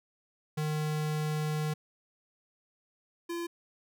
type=tone pair in turn; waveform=square; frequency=153 / 341.5 Hz; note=D#3 / F4; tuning=-29 / -39 cents; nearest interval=octave + major second; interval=1390 cents; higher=second; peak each=-30 / -34 dBFS; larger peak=first; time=0.57-1.74 / 3.29-3.47 s; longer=first; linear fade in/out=10 ms; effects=none